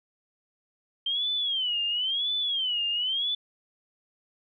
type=tone with vibrato; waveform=sine; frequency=3136 Hz; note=G7; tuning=in tune; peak=-25 dBFS; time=1.06-3.35 s; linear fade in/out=5 ms; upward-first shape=sine; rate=0.97 Hz; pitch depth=190 cents each way; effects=none